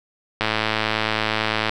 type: click train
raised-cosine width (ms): 0.3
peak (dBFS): -4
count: 141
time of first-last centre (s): 0.41-1.694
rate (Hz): 109
effects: none